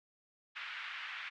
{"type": "band-pass noise", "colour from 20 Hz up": "pink", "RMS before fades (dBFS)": -44, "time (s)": [0.55, 1.3], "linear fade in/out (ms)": 20, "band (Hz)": [1400, 3000], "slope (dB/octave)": 24, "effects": []}